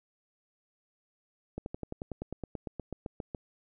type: slowing click train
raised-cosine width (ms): 2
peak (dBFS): -23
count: 17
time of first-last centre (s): 1.58-3.348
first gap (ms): 81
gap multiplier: 1.04
effects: none